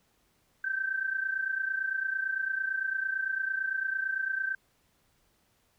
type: tone pair together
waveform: sine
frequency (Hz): 1550.1 / 1579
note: G6 / G6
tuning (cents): -20 / +12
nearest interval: unison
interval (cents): 32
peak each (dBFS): -30 / -34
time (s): 0.64-4.55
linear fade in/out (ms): 5
effects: pink hiss -70 dBFS RMS until 5.78 s